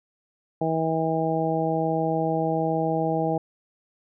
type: harmonic tone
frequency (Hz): 161.2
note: E3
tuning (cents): -38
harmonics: 1 / 2 / 3 / 4 / 5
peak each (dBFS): -28 / -28 / -28 / -28 / -28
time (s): 0.61-3.38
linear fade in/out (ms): 5
effects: none